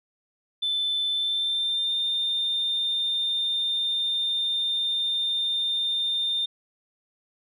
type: tone with pitch glide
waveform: sine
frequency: 3524 to 3613 Hz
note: A7 to A7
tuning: +2 to +45 cents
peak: -22 dBFS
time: 0.62-6.46 s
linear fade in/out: 10 ms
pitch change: +43 cents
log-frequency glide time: 1.11-1.93 s
effects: tanh soft clip ceiling -19 dBFS